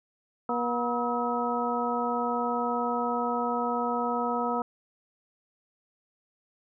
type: harmonic tone with a mistuned harmonic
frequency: 240.5 Hz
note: B3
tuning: 46 cents flat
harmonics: 1 / 2 / 3 / 4 / 5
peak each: -32 / -32 / -32 / -32 / -32 dBFS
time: 0.49-4.62 s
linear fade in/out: 2 ms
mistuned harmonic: 5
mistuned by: +110 cents
effects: none